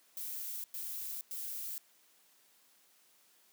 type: noise bursts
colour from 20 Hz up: violet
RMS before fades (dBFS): -41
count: 3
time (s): 0.17-1.78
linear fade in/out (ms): 0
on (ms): 470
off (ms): 100
effects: white hiss -67 dBFS RMS until 3.52 s + high-pass 200 Hz 12 dB/octave